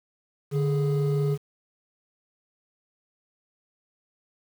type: tone pair together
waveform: triangle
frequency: 146.99 / 416 Hz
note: D3 / G#4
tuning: +2 / +3 cents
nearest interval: octave + tritone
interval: 1801 cents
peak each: -20 / -25 dBFS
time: 0.51-1.38 s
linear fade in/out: 50 ms
effects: tanh soft clip ceiling -14 dBFS + 8-bit